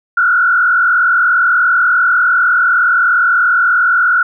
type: tone with frequency modulation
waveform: sine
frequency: 1429 Hz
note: F6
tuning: 39 cents sharp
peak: -8 dBFS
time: 0.17-4.23 s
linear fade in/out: 5 ms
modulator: 40.3 Hz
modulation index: 1.7
effects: none